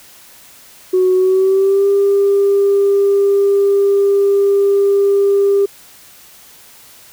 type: tone with pitch glide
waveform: sine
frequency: 370 to 398.9 Hz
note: F#4 to G4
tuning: 0 to +30 cents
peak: -8 dBFS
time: 0.93-5.66 s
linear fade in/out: 10 ms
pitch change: +130 cents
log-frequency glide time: 1.15-1.88 s
effects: tanh soft clip ceiling -5 dBFS + white hiss -42 dBFS RMS until 7.12 s